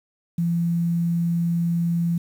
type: tone with quantisation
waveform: sine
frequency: 170 Hz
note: F3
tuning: 46 cents flat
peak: -19 dBFS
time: 0.38-2.18 s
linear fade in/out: 5 ms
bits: 8
effects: none